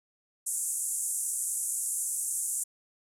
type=band-pass noise; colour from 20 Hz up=pink; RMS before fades=-32 dBFS; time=0.46-2.64 s; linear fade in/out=10 ms; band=7400 to 11000 Hz; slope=48 dB/octave; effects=none